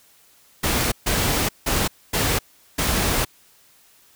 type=noise bursts at uneven times; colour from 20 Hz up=pink; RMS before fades=-21 dBFS; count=5; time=0.63-0.92 / 1.06-1.49 / 1.66-1.88 / 2.13-2.39 / 2.78-3.25 s; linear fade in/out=10 ms; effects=white hiss -55 dBFS RMS until 4.15 s